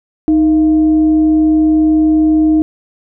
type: tone with frequency modulation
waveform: sine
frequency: 311.1 Hz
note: D#4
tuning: in tune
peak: -7 dBFS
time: 0.28-2.62 s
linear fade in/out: 0 ms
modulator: 372 Hz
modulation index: 0.21
effects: none